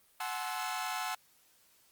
sawtooth chord, F# half-diminished seventh, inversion none, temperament equal with one note detuned, 740 / 858.4 / 1046.5 / 1318.5 Hz, F#5 / A5 / C6 / E6, 0 / -43 / 0 / 0 cents, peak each -35 / -36 / -38 / -37 dBFS, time 0.2-1.15 s, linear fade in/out 5 ms, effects white hiss -66 dBFS RMS until 1.91 s + Opus 32 kbps

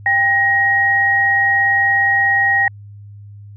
sine tone pair together, 793.9 / 1885 Hz, G5 / A#6, +22 / +19 cents, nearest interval octave + minor third, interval 1497 cents, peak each -19 / -12 dBFS, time 0.06-2.68 s, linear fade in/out 2 ms, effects added 102 Hz sine -34 dBFS peak until 3.56 s

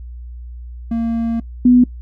triangle / sine tone pair in turn, 230 / 247.3 Hz, A#3 / B3, -23 / +3 cents, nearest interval minor second, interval 126 cents, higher second, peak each -14 / -6 dBFS, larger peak second, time 0.91-1.4 / 1.65-1.84 s, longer first, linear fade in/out 5 ms, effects noise-tail reverb RT60 0.1 s tail -21 dB re dry + added 60 Hz sine -29 dBFS peak until 2.01 s

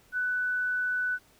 sine tone, 1492 Hz, F#6, 14 cents sharp, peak -26 dBFS, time 0.12-1.19 s, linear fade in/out 50 ms, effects pink hiss -61 dBFS RMS until 1.39 s

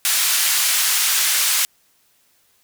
white band-pass noise, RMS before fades -18 dBFS, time 0.05-1.65 s, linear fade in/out 0 ms, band 1400 to 13000 Hz, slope 12 dB/octave, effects white hiss -60 dBFS RMS until 2.63 s

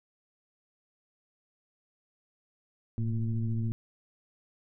sine tone with frequency modulation, 110 Hz, A2, in tune, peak -27 dBFS, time 2.98-3.72 s, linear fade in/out 0 ms, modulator 117 Hz, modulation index 0.85, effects none

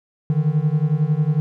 triangle beating tone pair, 146.83 / 157.83 Hz, D3 / D#3, 0 / +25 cents, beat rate 11 Hz, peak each -17 dBFS, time 0.3-1.4 s, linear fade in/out 0 ms, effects none

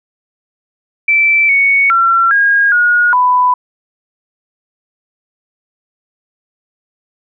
sine tone with pitch steps, 2328 / 2224 / 1358 / 1630 / 1443 / 996 Hz, D7 / C#7 / F6 / G#6 / F#6 / B5, -16 / +5 / -49 / -33 / -44 / +14 cents, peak -7 dBFS, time 1.08-3.54 s, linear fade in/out 5 ms, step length 410 ms, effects none

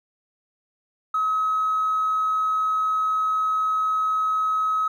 triangle tone with tanh clipping, 1278 Hz, D#6, 46 cents sharp, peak -19 dBFS, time 1.14-4.88 s, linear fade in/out 5 ms, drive 1 dB, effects none

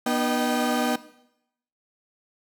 35% pulse tone cluster, 243 / 303.3 / 617 / 774 Hz, B3 / D#4 / D#5 / G5, -28 / -44 / -15 / -22 cents, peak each -23 / -29 / -29 / -26 dBFS, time 0.06-0.96 s, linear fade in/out 5 ms, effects noise-tail reverb RT60 0.8 s tail -17 dB re dry

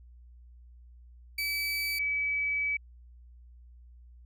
30% pulse / sine tone pair in turn, 2300 / 2289 Hz, D7 / D7, -37 / -45 cents, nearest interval unison, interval 8 cents, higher first, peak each -27 dBFS, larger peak neither, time 1.38-1.99 / 1.99-2.77 s, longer second, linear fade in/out 5 ms, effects added 60 Hz sine -50 dBFS peak until 4.25 s

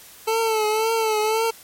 25% pulse tone with vibrato, 440 Hz, A4, in tune, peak -15 dBFS, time 0.27-1.51 s, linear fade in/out 10 ms, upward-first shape triangle, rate 1.9 Hz, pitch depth 67 cents each way, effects white hiss -45 dBFS RMS until 1.63 s + MP3 64 kbps

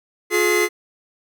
45% pulse tone cluster, 354.4 / 423.4 / 2050 Hz, F4 / G#4 / C7, +25 / +33 / -36 cents, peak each -20 dBFS, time 0.3-0.69 s, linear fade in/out 50 ms, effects none

